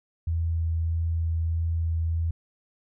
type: tone with vibrato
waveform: sine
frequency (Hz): 82.41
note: E2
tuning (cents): 0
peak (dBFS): -23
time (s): 0.27-2.31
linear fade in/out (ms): 5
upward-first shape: sine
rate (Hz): 1.6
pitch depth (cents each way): 9
effects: none